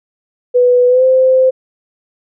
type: tone with pitch glide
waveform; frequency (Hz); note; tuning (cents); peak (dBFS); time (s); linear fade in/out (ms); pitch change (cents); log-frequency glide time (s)
sine; 493.9 to 518.8; B4 to C5; 0 to -15; -6; 0.54-1.51; 20; +85; 0.88-1.04
effects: none